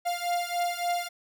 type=beating tone pair; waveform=45% pulse; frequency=698.5 / 702 Hz; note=F5 / F5; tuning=0 / +9 cents; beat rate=3.5 Hz; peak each=-30 dBFS; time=0.05-1.09 s; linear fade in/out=20 ms; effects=none